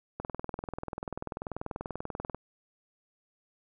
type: click train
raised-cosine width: 1 ms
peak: -21 dBFS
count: 45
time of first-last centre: 0.2-2.346 s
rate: 20.5 Hz
effects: none